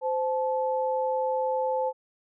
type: tone pair together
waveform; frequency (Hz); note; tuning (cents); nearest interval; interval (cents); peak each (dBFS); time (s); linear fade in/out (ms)
sine; 518 / 868.2; C5 / A5; -17 / -23; major sixth; 894; -26 / -28; 0.01-1.93; 50
effects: none

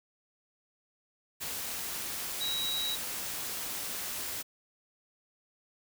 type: tone in noise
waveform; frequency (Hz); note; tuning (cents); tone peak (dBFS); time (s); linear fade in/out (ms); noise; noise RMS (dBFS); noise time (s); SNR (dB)
sine; 3862; B7; -39; -31; 2.4-2.96; 20; white; -37; 1.4-4.43; +3
effects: none

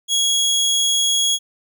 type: tone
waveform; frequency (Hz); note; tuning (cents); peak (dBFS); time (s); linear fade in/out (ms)
25% pulse; 3322; G#7; 0; -12; 0.08-1.39; 50
effects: none

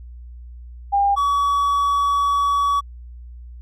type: tone pair in turn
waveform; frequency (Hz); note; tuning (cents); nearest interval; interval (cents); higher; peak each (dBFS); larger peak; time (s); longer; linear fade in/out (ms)
sine / triangle; 802 / 1134.2; G5 / C#6; +39 / +39; tritone; 600; second; -14; neither; 0.92-1.16 / 1.16-2.81; second; 20
effects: added 60 Hz sine -35 dBFS peak until 3.61 s

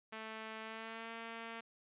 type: tone with pitch glide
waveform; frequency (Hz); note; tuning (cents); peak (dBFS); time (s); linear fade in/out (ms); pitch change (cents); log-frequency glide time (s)
5% pulse; 220 to 228.3; A3 to A#3; 0 to -36; -33; 0.12-1.61; 10; +64; 0.61-1.11
effects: resampled to 8000 Hz

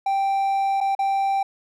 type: tone with dropouts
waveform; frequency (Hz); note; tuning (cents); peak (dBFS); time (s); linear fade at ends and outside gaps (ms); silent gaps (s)
triangle; 784; G5; 0; -17; 0.06-1.43; 5; 0.805-0.81 / 0.951-0.99
effects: none

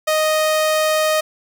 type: tone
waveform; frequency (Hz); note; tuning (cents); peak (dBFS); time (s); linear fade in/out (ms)
sawtooth; 622; D#5; -1; -11; 0.07-1.21; 10
effects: none

